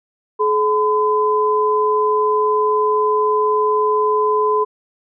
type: tone pair together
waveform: sine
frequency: 425.9 / 1013 Hz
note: G#4 / B5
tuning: +44 / +44 cents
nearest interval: octave + minor third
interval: 1500 cents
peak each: -16 dBFS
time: 0.39-4.65 s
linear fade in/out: 20 ms
effects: none